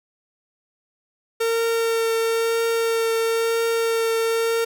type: tone with vibrato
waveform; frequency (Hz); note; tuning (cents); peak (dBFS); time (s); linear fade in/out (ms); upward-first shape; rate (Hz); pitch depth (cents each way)
45% pulse; 456.3; A#4; -37; -19; 1.4-4.65; 10; triangle; 1; 13
effects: none